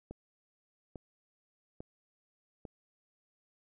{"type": "click train", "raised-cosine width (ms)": 2, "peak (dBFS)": -30, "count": 4, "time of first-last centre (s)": [0.11, 2.652], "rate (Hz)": 1.18, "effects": []}